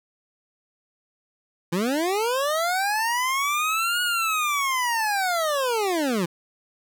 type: linear two-way sweep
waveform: 25% pulse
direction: up then down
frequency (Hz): 161.3 to 1457 to 161.3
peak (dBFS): -18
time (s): 1.72-6.26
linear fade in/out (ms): 10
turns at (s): 4.02
effects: none